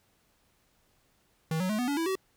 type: tone with pitch steps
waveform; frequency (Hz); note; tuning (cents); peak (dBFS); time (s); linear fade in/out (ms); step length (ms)
square; 160 / 184.86 / 213.6 / 246.8 / 285.1 / 329.4 / 380.5; D#3 / F#3 / G#3 / B3 / C#4 / E4 / F#4; +49 / -1 / +49 / -1 / +49 / -1 / +48; -28; 1.51-2.154; 2; 92
effects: pink hiss -69 dBFS RMS until 2.36 s